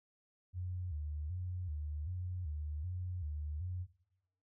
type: tone with vibrato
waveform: sine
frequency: 82.41 Hz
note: E2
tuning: in tune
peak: -37 dBFS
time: 0.53-3.87 s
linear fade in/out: 50 ms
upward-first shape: square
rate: 1.3 Hz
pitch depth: 160 cents each way
effects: noise-tail reverb RT60 0.9 s tail -18 dB re dry